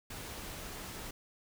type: noise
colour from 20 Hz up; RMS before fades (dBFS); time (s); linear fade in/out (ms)
pink; -44; 0.1-1.11; 5
effects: none